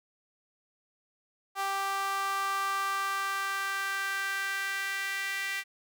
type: tone with high-pass filter sweep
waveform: sawtooth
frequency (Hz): 392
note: G4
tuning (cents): 0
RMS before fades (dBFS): -32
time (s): 1.55-5.64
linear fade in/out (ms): 50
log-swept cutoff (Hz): 940 to 2000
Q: 3.6
effects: none